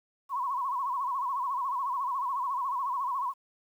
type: tone with vibrato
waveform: sine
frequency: 1042 Hz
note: C6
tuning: 7 cents flat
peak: -28 dBFS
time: 0.29-3.34 s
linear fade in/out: 50 ms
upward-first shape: sine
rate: 14 Hz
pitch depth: 130 cents each way
effects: 10-bit